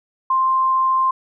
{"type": "tone", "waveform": "sine", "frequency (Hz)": 1049, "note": "C6", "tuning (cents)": 4, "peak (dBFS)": -14, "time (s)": [0.3, 1.11], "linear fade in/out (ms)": 5, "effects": []}